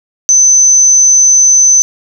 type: tone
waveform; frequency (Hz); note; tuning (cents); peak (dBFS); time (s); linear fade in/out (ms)
sine; 6110; G8; -45; -3; 0.29-1.82; 0
effects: none